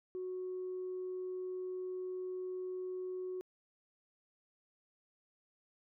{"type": "tone", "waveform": "sine", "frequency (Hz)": 368.5, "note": "F#4", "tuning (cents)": -7, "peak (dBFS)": -37, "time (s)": [0.15, 3.41], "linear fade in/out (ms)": 0, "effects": ["tanh soft clip ceiling -34 dBFS"]}